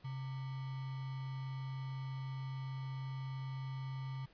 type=tone with sample-and-hold; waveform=sine; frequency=133.2 Hz; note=C3; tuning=31 cents sharp; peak=-39 dBFS; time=0.04-4.26 s; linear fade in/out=10 ms; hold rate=1050 Hz; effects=pink hiss -66 dBFS RMS until 4.33 s + resampled to 11025 Hz